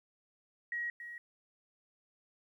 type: tone with echo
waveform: sine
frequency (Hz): 1900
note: A#6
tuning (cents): +33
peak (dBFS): -34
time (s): 0.72-0.9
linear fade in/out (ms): 2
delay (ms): 280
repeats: 1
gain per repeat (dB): -9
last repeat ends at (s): 1.18
effects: 12-bit